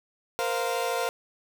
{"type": "chord", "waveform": "30% pulse", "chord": "Bb suspended second", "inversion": "none", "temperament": "equal with one note detuned", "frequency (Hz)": [466.2, 519, 698.5], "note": ["Bb4", "C5", "F5"], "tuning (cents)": [0, -14, 0], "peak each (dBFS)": -28, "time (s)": [0.39, 1.09], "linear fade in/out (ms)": 0, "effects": []}